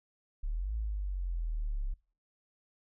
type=exponential two-way sweep; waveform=sine; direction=up then down; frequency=33 to 55.6 to 33 Hz; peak=-31 dBFS; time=0.43-1.94 s; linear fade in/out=10 ms; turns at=0.74 s; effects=noise-tail reverb RT60 0.4 s tail -22 dB re dry